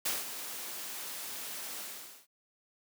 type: noise with ADSR envelope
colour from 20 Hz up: white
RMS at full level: -31 dBFS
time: 0.05-2.27 s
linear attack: 10 ms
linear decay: 180 ms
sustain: -10 dB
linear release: 480 ms
effects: high-pass 200 Hz 12 dB/octave